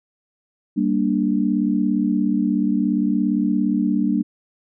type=chord; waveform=sine; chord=G minor; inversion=none; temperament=equal; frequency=196 / 233.1 / 293.7 Hz; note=G3 / Bb3 / D4; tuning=0 / 0 / 0 cents; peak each=-21 dBFS; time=0.76-4.23 s; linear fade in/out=20 ms; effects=none